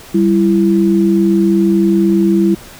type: tone pair together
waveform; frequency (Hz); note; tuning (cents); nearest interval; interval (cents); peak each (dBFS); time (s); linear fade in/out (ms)
sine; 196 / 334.4; G3 / E4; 0 / +25; major sixth; 925; -11; 0.14-2.55; 10
effects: pink hiss -36 dBFS RMS until 2.79 s